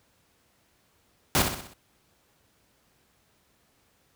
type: noise with echo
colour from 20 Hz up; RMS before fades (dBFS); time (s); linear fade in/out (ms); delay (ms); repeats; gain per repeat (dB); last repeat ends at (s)
pink; -21; 1.35-1.42; 0; 63; 5; -6; 1.735
effects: pink hiss -66 dBFS RMS until 4.15 s + high-pass 60 Hz 12 dB/octave